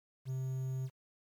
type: tone with quantisation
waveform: triangle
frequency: 130.81 Hz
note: C3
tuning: in tune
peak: -32 dBFS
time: 0.25-0.9 s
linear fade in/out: 50 ms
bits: 10
effects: MP3 96 kbps